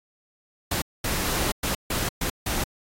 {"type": "noise bursts at uneven times", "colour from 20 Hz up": "pink", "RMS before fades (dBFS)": -26, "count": 6, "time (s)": [[0.71, 0.82], [1.04, 1.52], [1.63, 1.75], [1.9, 2.09], [2.21, 2.3], [2.46, 2.64]], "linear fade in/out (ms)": 5, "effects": ["AAC 48 kbps"]}